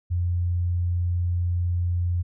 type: tone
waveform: sine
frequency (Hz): 87.8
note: F2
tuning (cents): +10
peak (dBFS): -21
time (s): 0.1-2.23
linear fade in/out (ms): 20
effects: none